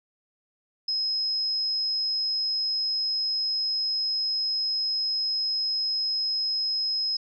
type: tone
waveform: sine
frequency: 5120 Hz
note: D#8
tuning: 49 cents sharp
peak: -24 dBFS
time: 0.88-7.17 s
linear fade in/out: 5 ms
effects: none